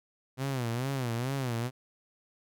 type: tone with vibrato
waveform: sawtooth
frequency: 126.3 Hz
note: B2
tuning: 39 cents sharp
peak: -26 dBFS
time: 0.37-1.71 s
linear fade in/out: 50 ms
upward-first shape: sine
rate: 2.3 Hz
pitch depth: 160 cents each way
effects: none